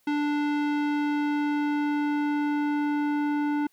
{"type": "tone with low-pass filter sweep", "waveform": "square", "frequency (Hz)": 293.7, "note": "D4", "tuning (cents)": 0, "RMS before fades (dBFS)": -26, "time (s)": [0.07, 3.67], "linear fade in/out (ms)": 5, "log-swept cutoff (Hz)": [2900, 1600], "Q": 0.83, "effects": ["white hiss -67 dBFS RMS until 3.72 s"]}